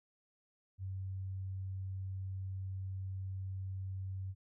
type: tone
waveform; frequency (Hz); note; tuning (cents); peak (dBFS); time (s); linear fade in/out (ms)
sine; 95.2; F#2; +50; -38; 0.78-4.35; 50
effects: none